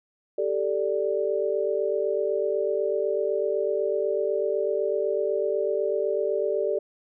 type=chord; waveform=sine; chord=G suspended second; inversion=none; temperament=equal; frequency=392 / 440 / 587.3 Hz; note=G4 / A4 / D5; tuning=0 / 0 / 0 cents; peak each=-27 dBFS; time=0.38-6.79 s; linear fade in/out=5 ms; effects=none